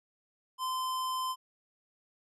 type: tone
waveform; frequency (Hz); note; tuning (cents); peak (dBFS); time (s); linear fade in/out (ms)
square; 1031; C6; -26; -32; 0.58-1.36; 50
effects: resampled to 32000 Hz